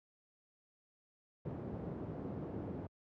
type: band-pass noise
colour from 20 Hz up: pink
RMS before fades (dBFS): -43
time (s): 1.45-2.87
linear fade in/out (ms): 5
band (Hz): 100 to 460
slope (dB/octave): 12
effects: high-pass 60 Hz 12 dB/octave